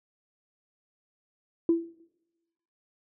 sine tone with exponential decay, 334.1 Hz, E4, 23 cents sharp, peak -16 dBFS, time 1.69-2 s, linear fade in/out 2 ms, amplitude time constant 66 ms, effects noise-tail reverb RT60 1.0 s tail -22 dB re dry + tanh soft clip ceiling -13 dBFS

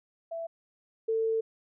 sine tone pair in turn, 664 / 447.3 Hz, E5 / A4, +12 / +28 cents, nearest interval perfect fifth, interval 684 cents, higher first, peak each -33 / -25 dBFS, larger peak second, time 0.31-0.47 / 1.08-1.41 s, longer second, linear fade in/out 10 ms, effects none

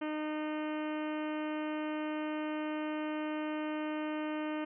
harmonic tone, 306.1 Hz, D#4, 28 cents flat, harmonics 1 / 2 / 3 / 4 / 5 / 6 / 7 / 8 / 9 / 10, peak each -35 / -41 / -45 / -47 / -49 / -51 / -52 / -53 / -54 / -55 dBFS, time 0.01-4.65 s, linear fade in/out 10 ms, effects none

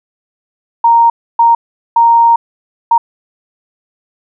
sine tone bursts at uneven times, 930 Hz, A#5, 4 cents flat, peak -4 dBFS, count 4, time 0.84-1.1 / 1.39-1.55 / 1.96-2.36 / 2.91-2.98 s, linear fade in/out 5 ms, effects none

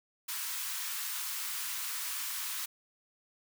white high-pass noise, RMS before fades -37 dBFS, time 0.28-2.66 s, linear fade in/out 10 ms, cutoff 940 Hz, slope 48 dB/octave, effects none

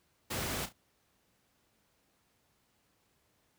pink noise with echo, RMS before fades -36 dBFS, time 0.3-0.66 s, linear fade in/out 10 ms, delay 34 ms, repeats 2, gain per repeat -11 dB, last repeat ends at 0.728 s, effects pink hiss -73 dBFS RMS until 3.58 s + high-pass 60 Hz 12 dB/octave

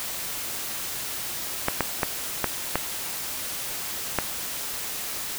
clicks, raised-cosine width 0.5 ms, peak -6 dBFS, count 6, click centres 1.684 / 1.807 / 2.032 / 2.443 / 2.756 / 4.187 s, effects white hiss -32 dBFS RMS until 5.38 s

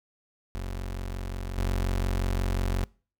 30% pulse tone with level steps, 45.61 Hz, F#1, 24 cents flat, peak -29 / -22 dBFS, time 0.55-2.84 s, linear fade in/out 0 ms, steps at 1.58 s, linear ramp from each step 2 ms, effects noise-tail reverb RT60 0.4 s tail -25 dB re dry

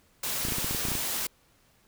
white noise, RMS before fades -31 dBFS, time 0.23-1.27 s, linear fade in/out 5 ms
clicks, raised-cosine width 3 ms, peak -21 dBFS, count 11, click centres 0.451 / 0.485 / 0.522 / 0.584 / 0.645 / 0.71 / 0.748 / 0.852 / 0.885 / 0.918 / 0.953 s
effects pink hiss -64 dBFS RMS until 1.87 s

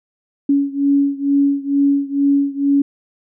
sine beating tone pair, 280 / 282.2 Hz, C#4 / C#4, +18 / +31 cents, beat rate 2.2 Hz, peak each -15 / -17 dBFS, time 0.49-2.82 s, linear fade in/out 5 ms, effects none

